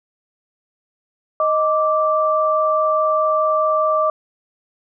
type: tone pair together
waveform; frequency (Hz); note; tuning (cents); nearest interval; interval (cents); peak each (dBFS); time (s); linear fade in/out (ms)
sine; 624 / 1171.2; D#5 / D6; +5 / -5; major seventh; 1090; -17; 1.4-4.1; 2
effects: none